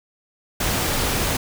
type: noise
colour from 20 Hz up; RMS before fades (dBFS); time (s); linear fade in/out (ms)
pink; -22; 0.6-1.37; 5
effects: none